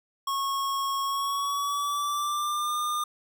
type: tone with pitch glide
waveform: square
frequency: 1096 to 1209.1 Hz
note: C#6 to D#6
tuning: -20 to -50 cents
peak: -27 dBFS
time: 0.27-3.04 s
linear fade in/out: 5 ms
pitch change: +170 cents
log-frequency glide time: 1.02-2.77 s
effects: none